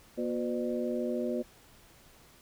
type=harmonic tone with a mistuned harmonic; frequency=120 Hz; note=B2; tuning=49 cents flat; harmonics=2 / 3 / 4 / 5; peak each=-33 / -35 / -36 / -37 dBFS; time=0.17-1.43 s; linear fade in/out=20 ms; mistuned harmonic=4; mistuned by=+94 cents; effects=pink hiss -58 dBFS RMS until 2.41 s